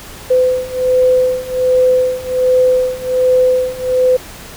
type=beating tone pair; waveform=sine; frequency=507 / 508.3 Hz; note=B4 / B4; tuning=+45 / +50 cents; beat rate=1.3 Hz; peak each=-14 / -12 dBFS; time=0.3-4.17 s; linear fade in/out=10 ms; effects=pink hiss -33 dBFS RMS until 4.56 s